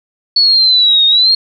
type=exponential two-way sweep; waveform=sine; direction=down then up; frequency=4435 to 3692 to 4297 Hz; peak=-6 dBFS; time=0.36-1.35 s; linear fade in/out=5 ms; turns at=1.06 s; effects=none